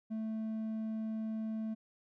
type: tone with hard clipping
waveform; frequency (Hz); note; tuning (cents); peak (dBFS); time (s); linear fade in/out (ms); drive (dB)
sine; 220; A3; 0; -36; 0.1-1.75; 20; 3
effects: none